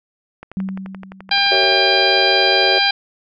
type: click train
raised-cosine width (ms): 0.5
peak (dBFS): -19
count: 16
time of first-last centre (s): 0.43-1.723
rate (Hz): 11.6
type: tone with exponential decay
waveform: sine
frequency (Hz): 191.2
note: G3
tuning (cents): -43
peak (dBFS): -18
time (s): 0.57-1.72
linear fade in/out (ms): 0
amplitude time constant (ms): 250
type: harmonic tone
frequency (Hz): 799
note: G5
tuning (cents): +33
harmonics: 1 / 2 / 3 / 4 / 5 / 6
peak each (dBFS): -20 / -20 / -20 / -20 / -20 / -20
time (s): 1.31-2.91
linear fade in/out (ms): 5
type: chord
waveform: triangle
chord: G diminished seventh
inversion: none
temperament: equal with one note detuned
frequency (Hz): 382.2 / 466.2 / 554.4 / 659.3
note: G4 / Bb4 / Db5 / Fb5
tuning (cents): -44 / 0 / 0 / 0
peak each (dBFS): -19 / -24 / -21 / -22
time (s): 1.51-2.79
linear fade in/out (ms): 10
effects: none